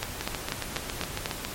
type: two click trains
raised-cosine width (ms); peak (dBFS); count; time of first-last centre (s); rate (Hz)
0.2; -10 / -12; 6 / 10; 0.03-1.259 / 0.21-1.45; 4.07 / 7.26
effects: pink hiss -37 dBFS RMS until 1.54 s + MP3 64 kbps